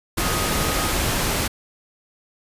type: tone in noise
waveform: sine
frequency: 1250 Hz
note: D#6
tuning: 8 cents sharp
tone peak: -31 dBFS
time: 0.2-0.91 s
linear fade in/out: 10 ms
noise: pink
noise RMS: -22 dBFS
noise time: 0.17-1.48 s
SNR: -12 dB
effects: resampled to 32000 Hz